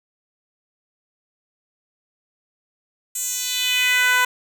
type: tone with high-pass filter sweep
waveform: 10% pulse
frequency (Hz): 499.8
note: B4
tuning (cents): +21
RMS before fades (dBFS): -20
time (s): 3.15-4.25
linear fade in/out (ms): 5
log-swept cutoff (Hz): 8200 to 1100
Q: 2.2
effects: none